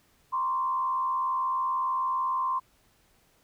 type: tone with frequency modulation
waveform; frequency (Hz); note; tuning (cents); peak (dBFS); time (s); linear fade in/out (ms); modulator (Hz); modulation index
sine; 1046.5; C6; 0; -25; 0.32-2.6; 20; 78.1; 0.65
effects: pink hiss -65 dBFS RMS until 3.43 s